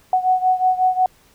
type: beating tone pair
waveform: sine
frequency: 740 / 745.5 Hz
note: F#5 / F#5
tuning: 0 / +13 cents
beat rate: 5.5 Hz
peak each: -16 / -19 dBFS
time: 0.13-1.06 s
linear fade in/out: 2 ms
effects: pink hiss -54 dBFS RMS until 1.34 s